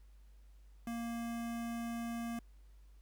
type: tone with notch filter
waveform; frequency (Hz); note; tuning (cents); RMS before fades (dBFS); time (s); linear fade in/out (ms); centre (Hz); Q
square; 233.1; A#3; 0; -40; 0.87-2.39; 2; 4200; 1.9
effects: added 50 Hz sine -56 dBFS peak until 3.01 s + pink hiss -75 dBFS RMS until 3.01 s